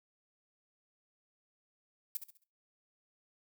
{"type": "noise with echo", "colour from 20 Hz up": "violet", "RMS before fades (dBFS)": -36, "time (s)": [2.15, 2.17], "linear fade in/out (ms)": 0, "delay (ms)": 67, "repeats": 4, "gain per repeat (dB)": -9, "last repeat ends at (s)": 2.438, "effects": ["noise-tail reverb RT60 0.3 s tail -18 dB re dry"]}